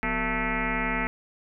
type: tone with frequency modulation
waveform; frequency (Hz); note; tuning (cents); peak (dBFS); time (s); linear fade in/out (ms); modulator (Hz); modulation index
sine; 1100; C#6; -14; -24; 0.03-1.07; 0; 213; 5.8
effects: none